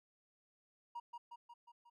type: tone with echo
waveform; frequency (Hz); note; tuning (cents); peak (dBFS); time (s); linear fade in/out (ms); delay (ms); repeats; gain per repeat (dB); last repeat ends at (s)
triangle; 949; A#5; +31; -39; 0.95-1; 10; 180; 5; -4; 1.9
effects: tanh soft clip ceiling -38 dBFS